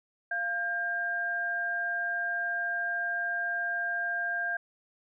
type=tone pair together; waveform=sine; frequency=694 / 1600.9 Hz; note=F5 / G6; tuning=-11 / +36 cents; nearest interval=octave + major second; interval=1447 cents; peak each=-36 / -29 dBFS; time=0.31-4.57 s; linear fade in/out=5 ms; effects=none